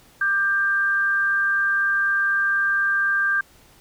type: tone pair together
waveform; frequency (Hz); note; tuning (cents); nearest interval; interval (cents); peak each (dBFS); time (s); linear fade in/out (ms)
sine; 1188.2 / 1586; D6 / G6; +20 / +20; perfect fourth; 500; -28 / -18; 0.21-3.41; 5
effects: pink hiss -53 dBFS RMS until 3.8 s